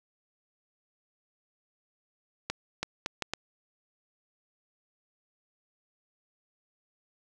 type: accelerating click train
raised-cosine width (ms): 0.2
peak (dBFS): -13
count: 5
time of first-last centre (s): 2.5-3.336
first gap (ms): 330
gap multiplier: 0.7
effects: none